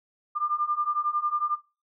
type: beating tone pair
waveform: sine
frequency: 1193 / 1204 Hz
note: D6 / D6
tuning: +27 / +43 cents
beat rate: 11 Hz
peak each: -27 dBFS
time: 0.35-1.56 s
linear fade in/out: 20 ms
effects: noise-tail reverb RT60 0.3 s tail -19 dB re dry